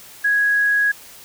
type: tone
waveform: sine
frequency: 1661.2 Hz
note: G#6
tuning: in tune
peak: -14 dBFS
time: 0.24-0.92 s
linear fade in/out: 10 ms
effects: white hiss -42 dBFS RMS until 1.24 s